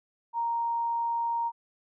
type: tone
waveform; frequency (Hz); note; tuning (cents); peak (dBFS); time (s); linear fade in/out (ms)
sine; 932.3; A#5; 0; -26; 0.33-1.52; 50
effects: none